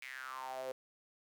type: tone with high-pass filter sweep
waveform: sawtooth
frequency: 130.81 Hz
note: C3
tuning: in tune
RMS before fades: -44 dBFS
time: 0.02-0.72 s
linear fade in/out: 2 ms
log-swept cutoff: 2300 to 490 Hz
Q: 7.3
effects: none